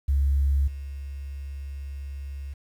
sine tone with level steps, 69.5 Hz, C#2, 5 cents sharp, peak -18 / -32 dBFS, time 0.08-2.54 s, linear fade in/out 10 ms, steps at 0.67 s, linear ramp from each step 10 ms, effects tanh soft clip ceiling -14 dBFS + 9-bit

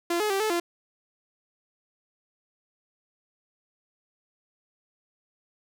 sawtooth tone with pitch steps, 343.4 / 424 / 390.1 / 433.1 / 344.3 Hz, F4 / G#4 / G4 / A4 / F4, -29 / +36 / -8 / -27 / -25 cents, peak -20 dBFS, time 0.1-0.6 s, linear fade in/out 5 ms, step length 100 ms, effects none

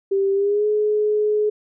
sine tone with pitch glide, 392 to 422.6 Hz, G4 to G#4, 0 to +30 cents, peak -16 dBFS, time 0.11-1.5 s, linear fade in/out 10 ms, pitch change +130 cents, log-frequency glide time 0.33-0.66 s, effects none

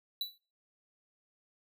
square tone with exponential decay, 3951 Hz, B7, in tune, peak -30 dBFS, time 0.21-0.38 s, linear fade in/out 2 ms, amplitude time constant 36 ms, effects noise-tail reverb RT60 0.3 s tail -18 dB re dry

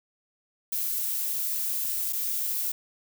violet noise with dropouts, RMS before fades -29 dBFS, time 0.72-2.72 s, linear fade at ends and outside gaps 5 ms, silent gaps 2.126-2.13 s, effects none

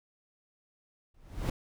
brown noise with exponential growth, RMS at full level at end -25 dBFS, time 1.14-1.5 s, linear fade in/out 5 ms, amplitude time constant 77 ms, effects none

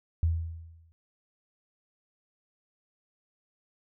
sine tone with exponential decay, 82.41 Hz, E2, in tune, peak -20 dBFS, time 0.23-0.92 s, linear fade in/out 0 ms, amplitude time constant 150 ms, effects none

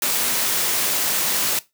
white noise, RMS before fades -21 dBFS, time 0.02-1.59 s, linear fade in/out 2 ms, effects noise-tail reverb RT60 0.2 s tail -18 dB re dry + high-pass 150 Hz 12 dB/octave

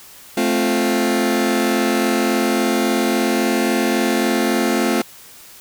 sawtooth chord, F major, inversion first, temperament just, 218.3 / 261.9 / 349.2 Hz, A3 / C4 / F4, -13 / +2 / 0 cents, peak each -16 dBFS, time 0.37-5.02 s, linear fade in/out 5 ms, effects white hiss -42 dBFS RMS until 5.6 s

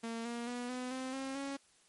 sawtooth tone with pitch steps, 229.2 / 236.5 / 244 / 251.7 / 259.7 / 267.9 / 276.4 Hz, A#3 / A#3 / B3 / B3 / C4 / C4 / C#4, -29 / +25 / -21 / +33 / -13 / +41 / -5 cents, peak -34 dBFS, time 0.03-1.57 s, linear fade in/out 10 ms, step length 220 ms, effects white hiss -67 dBFS RMS until 1.88 s + MP3 48 kbps

